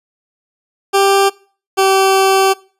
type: tone pair in turn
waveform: 20% pulse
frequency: 393.5 / 385.6 Hz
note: G4 / G4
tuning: +7 / -28 cents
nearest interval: unison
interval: 35 cents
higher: first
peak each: -4 dBFS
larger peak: neither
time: 0.93-1.3 / 1.77-2.54 s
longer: second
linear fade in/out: 20 ms
effects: noise-tail reverb RT60 0.4 s tail -22 dB re dry + resampled to 32000 Hz